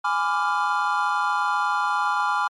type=chord; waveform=triangle; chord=G# diminished seventh; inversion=none; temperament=equal with one note detuned; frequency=830.6 / 1002.7 / 1174.7 / 1396.9 Hz; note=G#5 / B5 / D6 / F6; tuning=0 / +26 / 0 / 0 cents; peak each=-24 dBFS; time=0.04-2.48 s; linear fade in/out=10 ms; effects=MP3 48 kbps